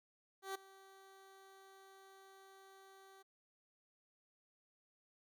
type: tone with ADSR envelope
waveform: 15% pulse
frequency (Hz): 386.9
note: G4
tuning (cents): -23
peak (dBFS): -33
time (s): 0.42-3.23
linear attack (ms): 130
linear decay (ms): 8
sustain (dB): -20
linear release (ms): 15
effects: none